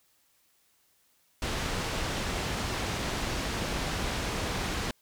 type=low-pass noise; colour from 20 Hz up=pink; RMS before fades=-32 dBFS; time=1.42-4.91 s; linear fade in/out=2 ms; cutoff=6300 Hz; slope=12 dB/octave; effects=white hiss -68 dBFS RMS until 5.01 s